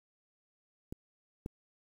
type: clicks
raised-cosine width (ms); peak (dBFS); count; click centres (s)
3; -27 / -25; 2; 0.925 / 1.461
effects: 9-bit